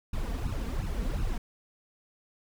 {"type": "noise with flanger", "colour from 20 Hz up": "brown", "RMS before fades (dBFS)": -31, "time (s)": [0.13, 1.38], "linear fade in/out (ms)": 5, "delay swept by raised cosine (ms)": [0.74, 4.44], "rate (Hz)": 2.8, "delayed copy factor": 0.95, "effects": []}